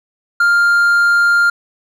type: tone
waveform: triangle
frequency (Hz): 1400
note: F6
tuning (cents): +4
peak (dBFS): -7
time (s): 0.4-1.5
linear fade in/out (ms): 5
effects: none